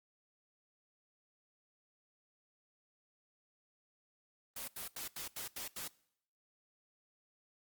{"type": "noise bursts", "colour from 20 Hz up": "white", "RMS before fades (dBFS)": -43, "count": 7, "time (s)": [4.56, 5.88], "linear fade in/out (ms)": 5, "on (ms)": 120, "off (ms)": 80, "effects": ["noise-tail reverb RT60 0.7 s tail -22 dB re dry", "Opus 24 kbps"]}